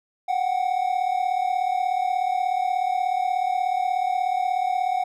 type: tone pair together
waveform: triangle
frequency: 730 / 766.6 Hz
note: F#5 / G5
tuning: -24 / -39 cents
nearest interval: minor second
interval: 85 cents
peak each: -21 / -23 dBFS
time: 0.28-5.04 s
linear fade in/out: 10 ms
effects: none